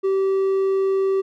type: tone with hard clipping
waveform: sine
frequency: 386.5 Hz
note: G4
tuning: 24 cents flat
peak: -18 dBFS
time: 0.03-1.22 s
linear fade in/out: 20 ms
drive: 3 dB
effects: none